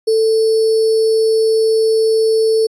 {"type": "tone with sample-and-hold", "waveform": "sine", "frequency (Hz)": 443, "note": "A4", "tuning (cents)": 12, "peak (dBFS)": -10, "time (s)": [0.07, 2.67], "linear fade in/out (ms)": 10, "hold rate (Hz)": 4900, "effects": ["resampled to 22050 Hz"]}